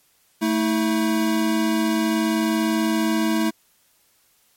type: tone pair together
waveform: square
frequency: 221.3 / 321.8 Hz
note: A3 / E4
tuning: +10 / -42 cents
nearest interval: tritone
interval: 648 cents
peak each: -22 dBFS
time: 0.41-3.51 s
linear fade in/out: 20 ms
effects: white hiss -61 dBFS RMS until 4.56 s + MP3 64 kbps